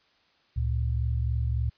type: tone pair together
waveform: sine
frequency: 70.15 / 113.7 Hz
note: C#2 / A#2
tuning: +21 / -43 cents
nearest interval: minor sixth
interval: 836 cents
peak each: -26 / -28 dBFS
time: 0.56-1.7 s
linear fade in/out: 10 ms
effects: white hiss -65 dBFS RMS until 1.77 s + resampled to 11025 Hz